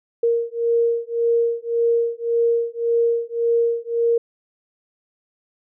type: beating tone pair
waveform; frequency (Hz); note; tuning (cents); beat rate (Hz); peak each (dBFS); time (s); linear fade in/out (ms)
sine; 465.6 / 467.4; A#4 / A#4; -2 / +5; 1.8; -20; 0.23-4.18; 5
effects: none